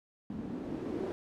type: noise with low-pass filter sweep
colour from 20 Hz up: blue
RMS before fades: -38 dBFS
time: 0.3-1.12 s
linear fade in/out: 0 ms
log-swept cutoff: 220 to 370 Hz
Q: 2.7
effects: none